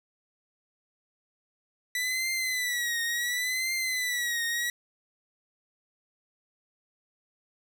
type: tone with vibrato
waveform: sawtooth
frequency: 1973 Hz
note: B6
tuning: 2 cents flat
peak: -24 dBFS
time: 1.95-4.7 s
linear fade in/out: 2 ms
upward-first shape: triangle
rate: 0.7 Hz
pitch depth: 110 cents each way
effects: none